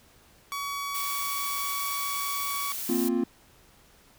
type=tone; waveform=sawtooth; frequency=1130 Hz; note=C#6; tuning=33 cents sharp; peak=-27 dBFS; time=0.52-2.72 s; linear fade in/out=0 ms
type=noise; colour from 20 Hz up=blue; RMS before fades=-34 dBFS; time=0.94-3.09 s; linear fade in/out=10 ms
type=chord; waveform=triangle; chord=Bb suspended second; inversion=none; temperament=just; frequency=233.1 / 262.2 / 349.6 Hz; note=Bb3 / C4 / F4; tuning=0 / +4 / +2 cents; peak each=-26 dBFS; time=2.89-3.24 s; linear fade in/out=5 ms
effects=pink hiss -58 dBFS RMS until 4.18 s